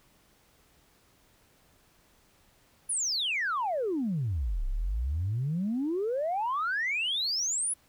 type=exponential two-way sweep; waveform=sine; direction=down then up; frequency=10610 to 30.87 to 10610 Hz; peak=-26 dBFS; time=2.89-7.74 s; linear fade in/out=10 ms; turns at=4.66 s; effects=tanh soft clip ceiling -23 dBFS + pink hiss -64 dBFS RMS until 7.88 s